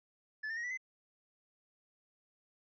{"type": "tone with pitch steps", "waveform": "triangle", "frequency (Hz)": [1732, 1805.6, 1882.2, 1962.2, 2045], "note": ["A6", "A6", "A#6", "B6", "C7"], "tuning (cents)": [-28, 44, 16, -12, -40], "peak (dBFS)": -35, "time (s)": [0.43, 0.775], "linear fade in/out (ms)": 10, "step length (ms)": 69, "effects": ["resampled to 16000 Hz"]}